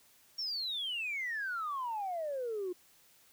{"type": "exponential sweep", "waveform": "sine", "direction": "down", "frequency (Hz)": [5588, 349.2], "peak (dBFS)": -33, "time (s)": [0.38, 2.73], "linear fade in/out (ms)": 10, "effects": ["tanh soft clip ceiling -30 dBFS", "white hiss -64 dBFS RMS until 3.32 s"]}